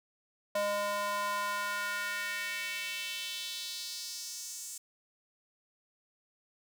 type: tone with high-pass filter sweep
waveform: square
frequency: 204.3 Hz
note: G#3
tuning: 28 cents flat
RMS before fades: -36 dBFS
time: 0.55-4.78 s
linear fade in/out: 5 ms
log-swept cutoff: 640 to 7500 Hz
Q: 2.5
effects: none